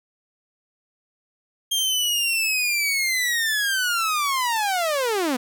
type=linear sweep; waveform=sawtooth; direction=down; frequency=3216 to 235.7 Hz; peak=-17 dBFS; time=1.71-5.37 s; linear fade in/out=10 ms; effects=none